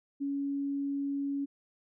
sine tone, 280 Hz, C#4, 18 cents sharp, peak -30 dBFS, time 0.2-1.46 s, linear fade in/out 20 ms, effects none

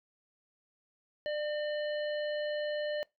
harmonic tone with a mistuned harmonic, 597 Hz, D5, 28 cents sharp, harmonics 1 / 3 / 5 / 7, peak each -32 / -42 / -46 / -49 dBFS, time 1.26-3.03 s, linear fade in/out 0 ms, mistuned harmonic 3, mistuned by +22 cents, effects noise-tail reverb RT60 0.2 s tail -23 dB re dry

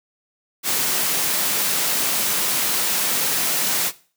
white high-pass noise, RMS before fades -21 dBFS, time 0.63-3.92 s, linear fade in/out 50 ms, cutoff 130 Hz, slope 48 dB/octave, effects noise-tail reverb RT60 0.4 s tail -18 dB re dry

